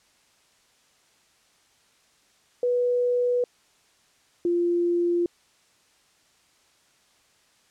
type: tone pair in turn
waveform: sine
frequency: 490.3 / 346.7 Hz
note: B4 / F4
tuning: -13 / -13 cents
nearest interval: tritone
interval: 600 cents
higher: first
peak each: -20 dBFS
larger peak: neither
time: 2.63-3.44 / 4.45-5.26 s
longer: neither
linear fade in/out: 2 ms
effects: white hiss -62 dBFS RMS until 7.7 s + low-pass 8000 Hz 12 dB/octave